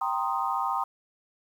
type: chord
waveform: sine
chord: C minor seventh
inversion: second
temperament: equal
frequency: 784 / 932.3 / 1046.5 / 1244.5 Hz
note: G5 / Bb5 / C6 / Eb6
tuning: 0 / 0 / 0 / 0 cents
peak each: -31 dBFS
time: 0.01-0.84 s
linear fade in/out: 5 ms
effects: 9-bit